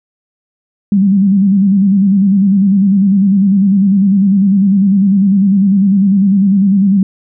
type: tone with vibrato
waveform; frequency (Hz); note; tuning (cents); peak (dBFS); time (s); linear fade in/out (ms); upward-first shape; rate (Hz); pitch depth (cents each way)
sine; 196; G3; 0; -6; 0.92-7.03; 2; square; 10; 65
effects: none